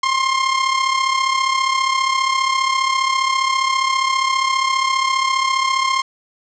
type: tone with amplitude modulation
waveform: sawtooth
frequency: 1061 Hz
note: C6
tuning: 24 cents sharp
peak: -9 dBFS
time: 0.03-6.02 s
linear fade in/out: 5 ms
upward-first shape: sine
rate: 34.9 Hz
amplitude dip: 60%
effects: resampled to 16000 Hz + 7-bit